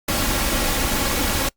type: noise with comb filter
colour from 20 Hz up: pink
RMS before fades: -21 dBFS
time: 0.08-1.49 s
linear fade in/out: 5 ms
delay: 3.6 ms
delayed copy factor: +0.5
effects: noise-tail reverb RT60 0.1 s tail -24 dB re dry + Opus 48 kbps